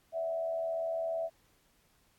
sine tone with frequency modulation, 658 Hz, E5, 3 cents flat, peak -31 dBFS, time 0.12-1.3 s, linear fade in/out 50 ms, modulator 82.3 Hz, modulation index 0.42, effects pink hiss -69 dBFS RMS until 2.18 s + AAC 64 kbps

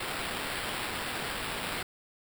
white noise with sample-and-hold, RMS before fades -35 dBFS, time 0-1.83 s, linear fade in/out 5 ms, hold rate 6300 Hz, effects none

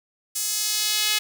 sawtooth tone with high-pass filter sweep, 424.3 Hz, G#4, 37 cents sharp, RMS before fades -24 dBFS, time 0.35-1.19 s, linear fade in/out 10 ms, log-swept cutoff 7400 to 2900 Hz, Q 1.2, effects none

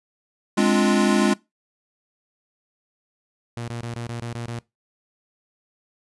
square chord, D half-diminished seventh, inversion second, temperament equal, 207.7 / 261.6 / 293.7 / 349.2 Hz, Ab3 / C4 / D4 / F4, 0 / 0 / 0 / 0 cents, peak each -20 / -24 / -25 / -23 dBFS, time 0.57-1.34 s, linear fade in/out 10 ms
sawtooth tone bursts, 118 Hz, A#2, 22 cents sharp, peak -25 dBFS, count 8, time 3.57-4.59 s, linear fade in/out 0 ms, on 110 ms, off 20 ms
effects noise-tail reverb RT60 0.2 s tail -21 dB re dry + resampled to 24000 Hz

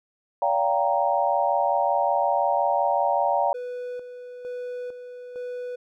sine chord, G minor seventh, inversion second, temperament equal with one note detuned, 573.9 / 698.5 / 784 / 932.3 Hz, D5 / F5 / G5 / Bb5, -40 / 0 / 0 / 0 cents, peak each -25 dBFS, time 0.42-3.53 s, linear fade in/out 2 ms
triangle tone with tremolo, 493.9 Hz, B4, in tune, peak -28 dBFS, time 3.54-5.76 s, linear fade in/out 10 ms, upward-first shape square, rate 1.1 Hz, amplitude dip 55%
effects none

